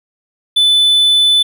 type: tone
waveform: triangle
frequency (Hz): 3500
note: A7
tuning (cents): -10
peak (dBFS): -6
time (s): 0.56-1.43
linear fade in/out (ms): 10
effects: none